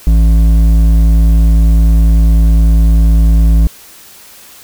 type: tone with hard clipping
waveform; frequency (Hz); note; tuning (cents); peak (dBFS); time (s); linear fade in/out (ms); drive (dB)
triangle; 55; A1; 0; -6; 0.07-3.67; 0; 12
effects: white hiss -37 dBFS RMS until 4.63 s